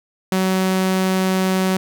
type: tone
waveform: sawtooth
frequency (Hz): 187.9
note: F#3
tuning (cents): +27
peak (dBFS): -12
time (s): 0.32-1.77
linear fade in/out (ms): 2
effects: none